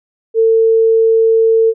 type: tone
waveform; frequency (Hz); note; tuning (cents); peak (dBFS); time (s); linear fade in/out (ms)
sine; 450; A4; +39; -7; 0.34-1.74; 50
effects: none